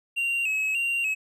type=tone with vibrato; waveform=triangle; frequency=2665 Hz; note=E7; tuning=18 cents sharp; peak=-22 dBFS; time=0.16-1.15 s; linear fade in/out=20 ms; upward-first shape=square; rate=1.7 Hz; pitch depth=64 cents each way; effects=none